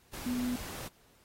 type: tone in noise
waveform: sine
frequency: 246.9 Hz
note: B3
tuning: in tune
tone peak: -30 dBFS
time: 0.26-0.56 s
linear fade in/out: 5 ms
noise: pink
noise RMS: -43 dBFS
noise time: 0.13-0.88 s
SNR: +10 dB
effects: pink hiss -65 dBFS RMS until 1.24 s + AAC 48 kbps